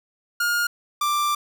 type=tone pair in turn; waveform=45% pulse; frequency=1420 / 1179.3 Hz; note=F6 / D6; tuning=+28 / +7 cents; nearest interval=minor third; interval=321 cents; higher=first; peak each=-20 dBFS; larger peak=neither; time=0.4-0.67 / 1.01-1.35 s; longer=second; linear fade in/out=5 ms; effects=none